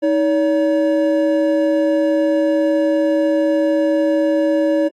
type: tone pair together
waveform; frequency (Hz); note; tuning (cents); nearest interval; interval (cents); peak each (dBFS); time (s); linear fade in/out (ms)
triangle; 316.2 / 567.8; D#4 / C#5; +28 / +41; minor seventh; 1013; -14; 0.02-4.89; 20
effects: AAC 48 kbps